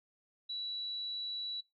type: tone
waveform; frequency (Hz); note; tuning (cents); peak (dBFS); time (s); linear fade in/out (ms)
sine; 3931; B7; -9; -37; 0.49-1.61; 10
effects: noise-tail reverb RT60 0.2 s tail -21 dB re dry